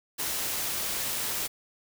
white noise, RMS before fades -31 dBFS, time 0.18-1.48 s, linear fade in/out 20 ms, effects none

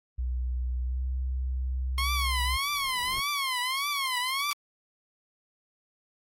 sine tone with pitch glide, 62.1 to 64.18 Hz, B1 to C2, +10 to -33 cents, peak -27 dBFS, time 0.18-2.57 s, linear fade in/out 10 ms, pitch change +57 cents, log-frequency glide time 0.84-1.01 s
15% pulse tone with vibrato, 1071 Hz, C6, 40 cents sharp, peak -21 dBFS, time 1.98-4.53 s, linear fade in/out 2 ms, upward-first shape triangle, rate 1.7 Hz, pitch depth 170 cents each way
brown noise with exponential growth, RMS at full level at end -41 dBFS, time 2.18-3.2 s, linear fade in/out 2 ms, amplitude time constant 220 ms
effects AAC 48 kbps

